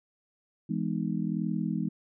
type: chord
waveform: sine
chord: E major seventh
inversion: none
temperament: just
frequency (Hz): 164.81 / 206 / 247.2 / 309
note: E3 / G#3 / B3 / D#4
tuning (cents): 0 / -14 / +2 / -12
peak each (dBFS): -32 / -31 / -35 / -36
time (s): 0.69-1.89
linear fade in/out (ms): 10
effects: none

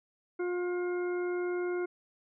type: harmonic tone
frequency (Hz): 355.8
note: F4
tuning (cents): +32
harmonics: 1 / 2 / 3 / 4 / 6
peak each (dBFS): -30 / -45 / -48 / -43 / -48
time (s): 0.39-1.86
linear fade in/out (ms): 10
effects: none

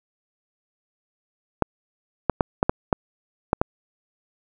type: clicks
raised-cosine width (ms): 1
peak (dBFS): -3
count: 8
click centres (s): 1.623 / 2.297 / 2.408 / 2.629 / 2.695 / 2.928 / 3.531 / 3.615
effects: none

